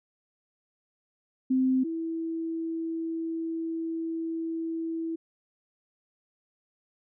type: tone pair in turn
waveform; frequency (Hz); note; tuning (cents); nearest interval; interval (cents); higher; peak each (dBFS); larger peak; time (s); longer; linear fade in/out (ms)
sine; 260 / 327.6; C4 / E4; -11 / -11; major third; 400; second; -21 / -29; first; 1.5-1.84 / 1.84-5.16; second; 10
effects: none